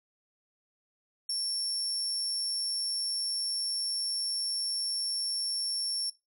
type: tone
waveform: 35% pulse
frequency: 5450 Hz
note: F8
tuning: 43 cents flat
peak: -27 dBFS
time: 1.29-6.1 s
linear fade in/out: 5 ms
effects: noise-tail reverb RT60 0.2 s tail -19 dB re dry